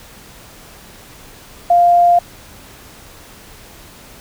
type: tone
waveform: sine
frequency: 698.5 Hz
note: F5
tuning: in tune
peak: -7 dBFS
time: 1.7-2.19 s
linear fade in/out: 5 ms
effects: pink hiss -40 dBFS RMS until 4.2 s